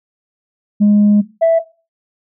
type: tone pair in turn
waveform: sine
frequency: 207.1 / 659.4 Hz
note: G#3 / E5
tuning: -5 / 0 cents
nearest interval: octave + minor sixth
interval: 2005 cents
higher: second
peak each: -5 dBFS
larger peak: neither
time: 0.8-1.22 / 1.41-1.6 s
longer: first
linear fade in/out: 20 ms
effects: noise-tail reverb RT60 0.3 s tail -18 dB re dry + tanh soft clip ceiling -5 dBFS